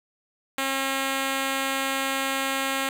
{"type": "tone", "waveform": "5% pulse", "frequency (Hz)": 270, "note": "C#4", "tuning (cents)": -45, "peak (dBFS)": -13, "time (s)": [0.58, 2.89], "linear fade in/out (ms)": 2, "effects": []}